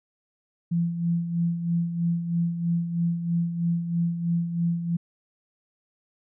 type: tone with tremolo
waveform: sine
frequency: 170 Hz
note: F3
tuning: 46 cents flat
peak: -20 dBFS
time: 0.71-4.97 s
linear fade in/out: 10 ms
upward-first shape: sine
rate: 3.1 Hz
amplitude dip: 60%
effects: none